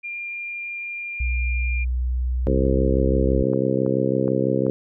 sine tone, 2398 Hz, D7, 36 cents sharp, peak -28 dBFS, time 0.03-1.85 s, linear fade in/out 20 ms
sine tone with pitch glide, 61.74 to 62.96 Hz, B1 to B1, 0 to +34 cents, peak -20 dBFS, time 1.2-3.43 s, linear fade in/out 5 ms, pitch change +34 cents, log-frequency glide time 1.6-3.1 s
harmonic tone, 66 Hz, C2, 16 cents sharp, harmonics 2 / 3 / 4 / 5 / 6 / 7 / 8, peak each -26 / -26 / -26 / -26 / -26 / -26 / -26 dBFS, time 2.47-4.7 s, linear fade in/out 0 ms
clicks, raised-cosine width 1 ms, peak -22 dBFS, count 4, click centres 3.534 / 3.863 / 4.279 / 4.666 s
effects none

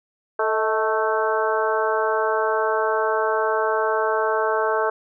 harmonic tone with a mistuned harmonic, 220 Hz, A3, in tune, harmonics 2 / 3 / 4 / 5 / 6 / 7, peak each -23 / -25 / -26 / -27 / -28 / -28 dBFS, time 0.39-4.9 s, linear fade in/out 5 ms, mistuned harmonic 3, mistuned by -47 cents, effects none

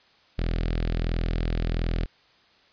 sawtooth tone with notch filter, 41.41 Hz, E1, 9 cents sharp, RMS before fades -26 dBFS, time 0.38-2.06 s, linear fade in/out 10 ms, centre 970 Hz, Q 1.3, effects white hiss -59 dBFS RMS until 2.72 s + resampled to 11025 Hz

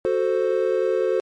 triangle chord, F# diminished, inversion none, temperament equal, 370 / 440 / 523.3 Hz, F#4 / A4 / C5, 0 / 0 / 0 cents, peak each -21 dBFS, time 0.05-1.2 s, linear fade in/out 0 ms, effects MP3 48 kbps

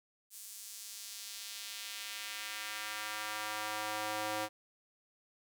square tone with high-pass filter sweep, 106.7 Hz, G#2, 47 cents sharp, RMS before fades -41 dBFS, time 0.3-4.49 s, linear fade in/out 50 ms, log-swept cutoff 8500 to 550 Hz, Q 0.98, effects none

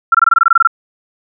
sine tone bursts, 1360 Hz, F6, 46 cents flat, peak -4 dBFS, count 12, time 0.12-0.674 s, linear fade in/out 5 ms, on 26 ms, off 22 ms, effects none

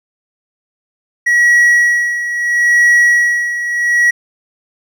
triangle tone with tremolo, 1919 Hz, A#6, 50 cents sharp, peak -4 dBFS, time 1.26-4.11 s, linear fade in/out 10 ms, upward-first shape sine, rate 0.75 Hz, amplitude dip 70%, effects none

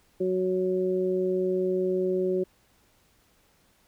harmonic tone, 185 Hz, F#3, in tune, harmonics 1 / 2 / 3, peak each -32 / -24 / -33 dBFS, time 0.2-2.44 s, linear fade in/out 10 ms, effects pink hiss -64 dBFS RMS until 3.87 s

